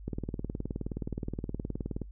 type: click train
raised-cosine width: 3 ms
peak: -21 dBFS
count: 38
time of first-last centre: 0.08-2.017 s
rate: 19.1 Hz
effects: noise-tail reverb RT60 0.1 s tail -23 dB re dry + added 50 Hz sine -43 dBFS peak until 2.11 s